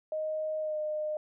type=tone with pitch glide; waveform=sine; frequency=622.3 to 610.6 Hz; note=D#5 to D#5; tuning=0 to -33 cents; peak=-30 dBFS; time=0.12-1.17 s; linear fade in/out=2 ms; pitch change=-33 cents; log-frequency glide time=0.6-0.78 s; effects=none